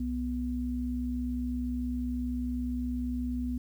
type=tone pair together; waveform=sine; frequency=63.9 / 246.9 Hz; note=C2 / B3; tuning=-40 / 0 cents; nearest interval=octave + major seventh; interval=2340 cents; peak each=-34 / -31 dBFS; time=0-3.58 s; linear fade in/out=5 ms; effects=10-bit